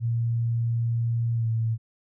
sine tone with pitch glide, 116.54 to 113.16 Hz, A#2 to A2, 0 to +49 cents, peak -22 dBFS, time 0-1.78 s, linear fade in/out 50 ms, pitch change -51 cents, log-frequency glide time 1.35-1.47 s, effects none

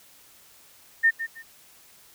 sine tone with echo, 1820 Hz, A#6, 42 cents flat, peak -15 dBFS, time 1.03-1.11 s, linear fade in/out 20 ms, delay 160 ms, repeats 2, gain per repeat -12 dB, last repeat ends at 1.43 s, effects white hiss -54 dBFS RMS until 2.14 s

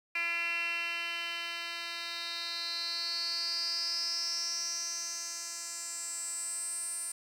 10% pulse tone with band-pass filter sweep, 339.8 Hz, F4, 47 cents flat, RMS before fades -36 dBFS, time 0.15-7.12 s, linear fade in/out 5 ms, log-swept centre 2500 to 9100 Hz, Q 8.8, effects 10-bit

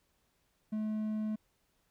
triangle tone, 215.2 Hz, A3, 38 cents flat, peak -30 dBFS, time 0.72-1.36 s, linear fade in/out 10 ms, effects pink hiss -75 dBFS RMS until 1.9 s

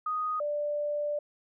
sine tone pair in turn, 1244.5 / 589 Hz, D#6 / D5, 0 / +5 cents, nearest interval octave + minor second, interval 1295 cents, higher first, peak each -28 dBFS, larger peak neither, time 0.06-0.4 / 0.4-1.19 s, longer second, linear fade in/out 5 ms, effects none

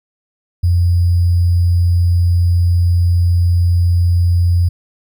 sine tone with sample-and-hold, 87.31 Hz, F2, in tune, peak -9 dBFS, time 0.63-4.69 s, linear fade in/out 10 ms, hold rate 4900 Hz, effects none

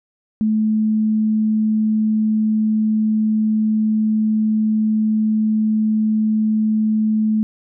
sine tone, 216.6 Hz, A3, 27 cents flat, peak -14 dBFS, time 0.41-7.43 s, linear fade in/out 0 ms, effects none

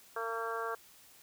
harmonic tone, 227.8 Hz, A#3, 40 cents flat, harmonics 2 / 3 / 4 / 5 / 6 / 7, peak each -39 / -43 / -44 / -40 / -41 / -43 dBFS, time 0.16-0.75 s, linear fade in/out 5 ms, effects white hiss -59 dBFS RMS until 1.22 s

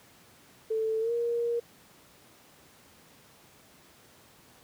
sine tone with pitch glide, 441.9 to 470.9 Hz, A4 to A#4, +7 to +18 cents, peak -26 dBFS, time 0.7-1.6 s, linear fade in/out 10 ms, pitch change +111 cents, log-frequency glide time 1-1.12 s, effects pink hiss -57 dBFS RMS until 4.63 s + high-pass 100 Hz 12 dB/octave

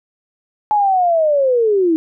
sine linear sweep, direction down, 855 to 311.1 Hz, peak -11 dBFS, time 0.71-1.96 s, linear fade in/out 0 ms, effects none

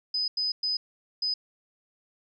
sine tone bursts at uneven times, 5010 Hz, D#8, 11 cents sharp, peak -25 dBFS, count 4, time 0.14-0.28 / 0.37-0.52 / 0.63-0.77 / 1.22-1.34 s, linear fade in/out 5 ms, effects none

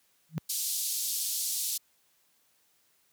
sine tone with exponential growth, 159 Hz, D#3, 38 cents sharp, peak -24 dBFS, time 0.29-0.38 s, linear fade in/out 0 ms, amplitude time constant 18 ms
white band-pass noise, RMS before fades -32 dBFS, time 0.49-1.78 s, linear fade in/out 10 ms, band 3900 to 14000 Hz, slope 24 dB/octave
effects white hiss -69 dBFS RMS until 3.12 s + high-pass 80 Hz 12 dB/octave

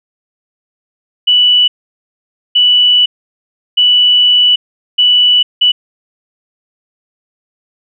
sine tone bursts at uneven times, 2961 Hz, F#7, 1 cent sharp, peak -5 dBFS, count 5, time 1.27-1.68 / 2.55-3.06 / 3.77-4.56 / 4.98-5.43 / 5.61-5.72 s, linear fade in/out 10 ms, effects none

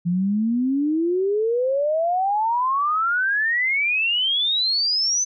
sine exponential sweep, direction up, 169.6 to 6180 Hz, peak -18 dBFS, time 0.05-5.25 s, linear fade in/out 20 ms, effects none

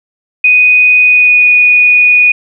sine tone with pitch glide, 2489 to 2468 Hz, D#7 to D#7, 0 to -15 cents, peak -3 dBFS, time 0.44-2.32 s, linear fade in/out 5 ms, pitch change -15 cents, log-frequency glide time 1.01-1.5 s, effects none

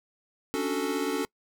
square chord, D major seventh, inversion third, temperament equal, 277.2 / 293.7 / 370 / 440 Hz, C#4 / D4 / F#4 / A4, 0 / 0 / 0 / 0 cents, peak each -33 / -34 / -34 / -32 dBFS, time 0.54-1.25 s, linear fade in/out 0 ms, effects noise-tail reverb RT60 0.1 s tail -25 dB re dry

